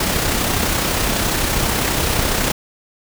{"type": "noise with amplitude modulation", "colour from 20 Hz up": "pink", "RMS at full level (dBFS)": -17, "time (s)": [0, 2.52], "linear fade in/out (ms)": 5, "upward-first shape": "sine", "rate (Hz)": 32, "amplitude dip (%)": 35, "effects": []}